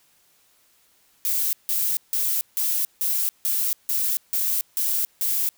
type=noise bursts; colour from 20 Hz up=violet; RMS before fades=-23 dBFS; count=10; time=1.25-5.49 s; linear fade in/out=0 ms; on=280 ms; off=160 ms; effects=white hiss -61 dBFS RMS until 5.57 s